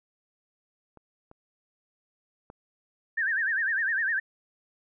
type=clicks; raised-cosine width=1 ms; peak=-36 / -35 / -30 dBFS; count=3; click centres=0.973 / 1.314 / 2.501 s
type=tone with vibrato; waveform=sine; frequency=1695 Hz; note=G#6; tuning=35 cents sharp; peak=-24 dBFS; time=3.17-4.2 s; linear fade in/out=10 ms; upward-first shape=sine; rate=9.9 Hz; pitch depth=170 cents each way
effects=none